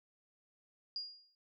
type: tone with exponential decay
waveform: sine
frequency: 4840 Hz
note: D#8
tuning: 49 cents flat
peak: -35 dBFS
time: 0.96-1.35 s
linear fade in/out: 1 ms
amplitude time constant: 84 ms
effects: none